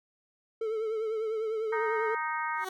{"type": "tone with vibrato", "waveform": "triangle", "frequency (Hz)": 440, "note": "A4", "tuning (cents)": 0, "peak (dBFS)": -27, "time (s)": [0.61, 2.15], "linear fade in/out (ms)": 5, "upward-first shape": "triangle", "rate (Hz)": 10, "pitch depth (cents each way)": 60}
{"type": "harmonic tone", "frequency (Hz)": 311.1, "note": "D#4", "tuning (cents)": 0, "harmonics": [3, 4, 5, 6, 7], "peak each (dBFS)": [-33, -35, -37, -39, -40], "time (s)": [1.72, 2.65], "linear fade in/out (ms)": 10}
{"type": "tone with exponential growth", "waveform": "15% pulse", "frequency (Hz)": 376.4, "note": "F#4", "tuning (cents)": 30, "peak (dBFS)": -25, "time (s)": [2.53, 2.69], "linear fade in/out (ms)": 5, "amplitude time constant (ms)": 34}
{"effects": []}